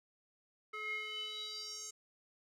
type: tone with band-pass filter sweep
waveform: square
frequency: 428.4 Hz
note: A4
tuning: 46 cents flat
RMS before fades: -43 dBFS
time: 0.73-1.91 s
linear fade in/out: 10 ms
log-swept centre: 1700 to 7000 Hz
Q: 6.3
effects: none